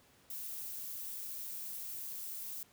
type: noise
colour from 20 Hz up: violet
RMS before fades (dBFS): -43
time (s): 0.3-2.63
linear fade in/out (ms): 2
effects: pink hiss -65 dBFS RMS until 2.72 s + high-pass 80 Hz 12 dB/octave